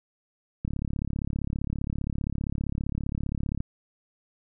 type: click train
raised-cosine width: 5 ms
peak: -17 dBFS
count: 105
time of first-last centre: 0.65-3.605 s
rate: 35.2 Hz
effects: none